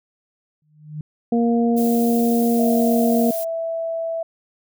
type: tone with exponential growth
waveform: sine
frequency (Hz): 152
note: D#3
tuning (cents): -40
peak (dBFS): -24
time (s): 0.62-1.01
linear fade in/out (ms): 2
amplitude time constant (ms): 83
type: harmonic tone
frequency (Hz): 234.1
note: A#3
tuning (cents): +8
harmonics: 1 / 2 / 3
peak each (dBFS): -16 / -22 / -26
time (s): 1.32-3.31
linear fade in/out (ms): 5
type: noise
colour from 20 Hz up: violet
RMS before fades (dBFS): -31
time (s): 1.76-3.45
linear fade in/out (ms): 20
type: tone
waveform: sine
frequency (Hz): 659.3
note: E5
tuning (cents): 0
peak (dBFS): -22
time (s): 2.59-4.23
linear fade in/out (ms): 5
effects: none